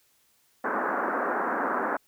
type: band-pass noise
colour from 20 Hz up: white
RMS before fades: -28 dBFS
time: 0.64-1.97 s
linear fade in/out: 5 ms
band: 220 to 1600 Hz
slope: 48 dB/octave
effects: white hiss -66 dBFS RMS until 2.07 s